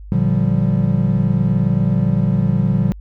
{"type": "chord", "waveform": "triangle", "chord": "G minor seventh", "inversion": "first", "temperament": "equal with one note detuned", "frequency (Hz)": [116.54, 146.83, 174.61, 193.97], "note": ["Bb2", "D3", "F3", "G3"], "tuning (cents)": [0, 0, 0, -18], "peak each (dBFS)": -17, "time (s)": [0.12, 2.92], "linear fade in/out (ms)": 0, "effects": ["added 50 Hz sine -32 dBFS peak until 3 s"]}